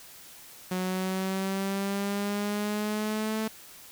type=exponential sweep; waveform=sawtooth; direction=up; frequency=183.2 to 220 Hz; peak=-24 dBFS; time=0.71-3.48 s; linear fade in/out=5 ms; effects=white hiss -49 dBFS RMS until 3.91 s

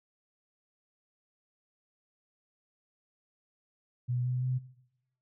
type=tone with pitch steps; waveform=sine; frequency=123.47 / 125.7 / 127.97 Hz; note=B2 / B2 / C3; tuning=0 / +31 / -38 cents; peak=-28 dBFS; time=4.08-4.59 s; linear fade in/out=20 ms; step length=170 ms; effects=noise-tail reverb RT60 0.8 s tail -17 dB re dry

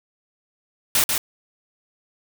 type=noise with echo; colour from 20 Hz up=white; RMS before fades=-18 dBFS; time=0.95-1.04 s; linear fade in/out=2 ms; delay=140 ms; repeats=1; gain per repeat=-4 dB; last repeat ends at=1.18 s; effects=none

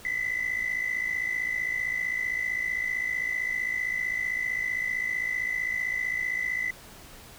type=tone pair together; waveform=sine; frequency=1975.5 / 2031 Hz; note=B6 / B6; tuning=0 / +48 cents; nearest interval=unison; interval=48 cents; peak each=-29 / -28 dBFS; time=0.05-6.71 s; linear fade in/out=2 ms; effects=tanh soft clip ceiling -21 dBFS + pink hiss -48 dBFS RMS until 7.38 s

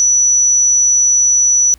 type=tone; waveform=sine; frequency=5920 Hz; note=F#8; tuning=in tune; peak=-8 dBFS; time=0-1.74 s; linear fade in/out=0 ms; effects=added 60 Hz sine -42 dBFS peak until 1.78 s + pink hiss -50 dBFS RMS until 1.78 s

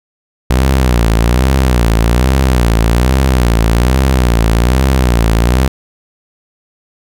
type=tone with vibrato; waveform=sawtooth; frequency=60.9 Hz; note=B1; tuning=24 cents flat; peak=-4 dBFS; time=0.5-5.68 s; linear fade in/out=5 ms; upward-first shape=sine; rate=1.2 Hz; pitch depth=160 cents each way; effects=none

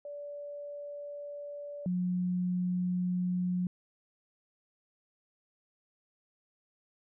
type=tone pair in turn; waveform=sine; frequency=579 / 180.17 Hz; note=D5 / F#3; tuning=-25 / -46 cents; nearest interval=octave + minor sixth; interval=2021 cents; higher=first; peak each=-39 / -28 dBFS; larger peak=second; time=0.05-1.86 / 1.86-3.67 s; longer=neither; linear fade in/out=2 ms; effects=none

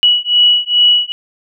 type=beating tone pair; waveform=sine; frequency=2931 / 2933.4 Hz; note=F#7 / F#7; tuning=-17 / -16 cents; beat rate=2.4 Hz; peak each=-11 dBFS; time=0.03-1.12 s; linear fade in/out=0 ms; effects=none

